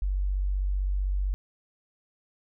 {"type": "tone", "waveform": "sine", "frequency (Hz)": 47.82, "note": "G1", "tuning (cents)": -42, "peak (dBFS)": -24, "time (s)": [0.02, 1.34], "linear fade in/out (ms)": 0, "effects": []}